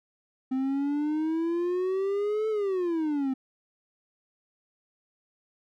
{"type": "exponential two-way sweep", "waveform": "triangle", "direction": "up then down", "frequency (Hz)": [258.5, 440, 258.5], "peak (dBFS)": -23, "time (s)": [0.51, 3.34], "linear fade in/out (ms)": 10, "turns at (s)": 2.49, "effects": []}